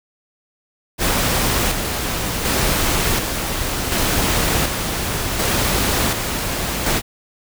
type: noise with tremolo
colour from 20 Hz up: pink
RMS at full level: -18 dBFS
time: 0.98-7.02 s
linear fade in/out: 50 ms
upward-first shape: square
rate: 0.68 Hz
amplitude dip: 40%
effects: none